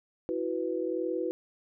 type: chord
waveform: sine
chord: E suspended second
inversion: none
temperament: just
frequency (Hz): 329.6 / 370.8 / 494.4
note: E4 / F#4 / B4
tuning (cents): 0 / +4 / +2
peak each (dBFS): -33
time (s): 0.29-1.31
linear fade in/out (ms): 0
effects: none